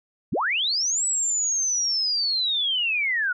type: linear two-way sweep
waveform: sine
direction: up then down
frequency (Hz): 73.42 to 7902 to 1408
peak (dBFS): -21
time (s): 0.32-3.33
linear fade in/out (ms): 10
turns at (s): 1.05
effects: none